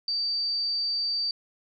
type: tone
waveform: sine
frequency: 4633 Hz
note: D8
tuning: 24 cents flat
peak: -25 dBFS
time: 0.08-1.31 s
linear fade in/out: 2 ms
effects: none